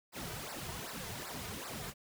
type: noise with flanger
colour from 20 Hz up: pink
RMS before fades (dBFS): -43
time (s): 0.12-1.94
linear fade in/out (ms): 50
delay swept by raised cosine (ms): 0.3 to 3.7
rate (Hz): 2.6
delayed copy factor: -0.95
effects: none